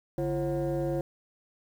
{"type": "tone with frequency modulation", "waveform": "sine", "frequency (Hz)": 340.8, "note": "F4", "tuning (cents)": -42, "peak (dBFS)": -25, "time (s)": [0.18, 1.01], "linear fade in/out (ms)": 2, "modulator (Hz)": 197, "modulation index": 1.3, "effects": ["tanh soft clip ceiling -24 dBFS", "9-bit"]}